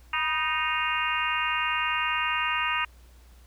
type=harmonic tone with a mistuned harmonic; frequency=310 Hz; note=D#4; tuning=6 cents flat; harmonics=3 / 4 / 5 / 6 / 7 / 8 / 9; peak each=-32 / -30 / -34 / -33 / -35 / -32 / -31 dBFS; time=0.13-2.85 s; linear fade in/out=5 ms; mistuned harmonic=3; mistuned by=+64 cents; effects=added 60 Hz sine -50 dBFS peak until 3.46 s + pink hiss -60 dBFS RMS until 3.46 s